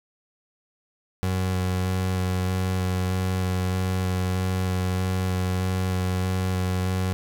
30% pulse tone with vibrato, 92.5 Hz, F#2, in tune, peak -20 dBFS, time 1.23-7.13 s, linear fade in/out 0 ms, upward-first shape square, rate 1.6 Hz, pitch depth 10 cents each way, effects none

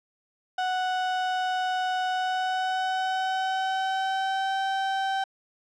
35% pulse tone with pitch glide, 740 to 773.7 Hz, F#5 to G5, 0 to -23 cents, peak -23 dBFS, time 0.58-5.24 s, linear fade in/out 5 ms, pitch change +77 cents, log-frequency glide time 2.09-4.6 s, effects low-pass 4000 Hz 12 dB/octave

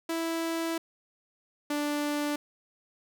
sawtooth tone pair in turn, 329.6 / 293.6 Hz, E4 / D4, 0 / 0 cents, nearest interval major second, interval 200 cents, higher first, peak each -25 / -24 dBFS, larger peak second, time 0.09-0.78 / 1.7-2.36 s, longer first, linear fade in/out 5 ms, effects none

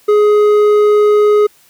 sine tone with hard clipping, 418.4 Hz, G#4, 13 cents sharp, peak -8 dBFS, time 0.08-1.47 s, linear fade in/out 10 ms, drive 6 dB, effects white hiss -49 dBFS RMS until 1.69 s

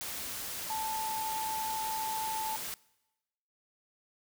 sine tone in noise, 879 Hz, A5, 2 cents flat, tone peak -33 dBFS, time 0.7-2.56 s, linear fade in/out 0 ms, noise white, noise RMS -39 dBFS, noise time 0.01-2.74 s, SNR +3 dB, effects noise-tail reverb RT60 1.0 s tail -23 dB re dry

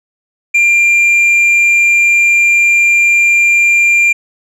triangle tone with tanh clipping, 2386 Hz, D7, 27 cents sharp, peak -7 dBFS, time 0.54-4.13 s, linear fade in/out 10 ms, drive 8 dB, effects none

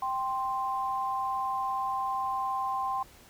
sine tone pair together, 784 / 1046.5 Hz, G5 / C6, 0 / 0 cents, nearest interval perfect fourth, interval 500 cents, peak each -32 / -30 dBFS, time 0.02-3.03 s, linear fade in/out 5 ms, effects pink hiss -55 dBFS RMS until 3.29 s

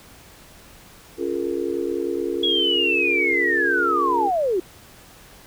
sine chord, Bb minor seventh, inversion first, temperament just, 279.7 / 349.6 / 419.5 / 466.2 Hz, Db4 / F4 / Ab4 / Bb4, +16 / +2 / +17 / 0 cents, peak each -30 / -25 / -28 / -29 dBFS, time 1.17-4.31 s, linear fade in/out 50 ms
sine linear sweep, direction down, 3353 to 337.9 Hz, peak -18 dBFS, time 2.43-4.6 s, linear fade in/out 5 ms
effects pink hiss -47 dBFS RMS until 5.46 s

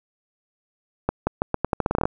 accelerating click train, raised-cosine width 1 ms, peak -6 dBFS, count 14, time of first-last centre 1.09-2.055 s, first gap 180 ms, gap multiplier 0.83, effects none

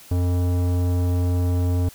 sine tone with tanh clipping, 88.9 Hz, F2, 31 cents sharp, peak -20 dBFS, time 0.11-1.89 s, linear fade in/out 5 ms, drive 16 dB, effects white hiss -46 dBFS RMS until 1.94 s

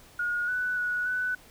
sine tone with pitch steps, 1438 / 1489 / 1466 / 1495 Hz, F#6 / F#6 / F#6 / F#6, -50 / +11 / -16 / +17 cents, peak -26 dBFS, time 0.19-1.35 s, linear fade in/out 5 ms, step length 290 ms, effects pink hiss -54 dBFS RMS until 1.5 s

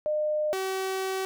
sine / sawtooth tone pair in turn, 607 / 381 Hz, D#5 / G4, -43 / -49 cents, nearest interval minor sixth, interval 806 cents, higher first, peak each -24 dBFS, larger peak neither, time 0.06-0.53 / 0.53-1.25 s, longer second, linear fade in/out 0 ms, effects none

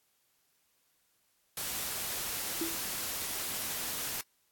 white noise, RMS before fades -36 dBFS, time 1.57-4.21 s, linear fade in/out 2 ms
sine tone with exponential decay, 330.1 Hz, E4, 2 cents sharp, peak -28 dBFS, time 2.61-2.82 s, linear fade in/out 5 ms, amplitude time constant 45 ms
effects white hiss -73 dBFS RMS until 4.51 s + AAC 64 kbps

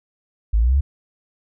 sine exponential sweep, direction up, 51 to 73.42 Hz, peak -13 dBFS, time 0.53-0.81 s, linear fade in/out 10 ms, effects none

